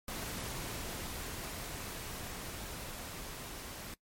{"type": "noise with level ramp", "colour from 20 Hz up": "pink", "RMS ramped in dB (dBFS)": [-40, -45], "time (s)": [0.08, 3.94], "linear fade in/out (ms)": 2, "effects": ["noise-tail reverb RT60 0.1 s tail -21 dB re dry", "MP3 64 kbps"]}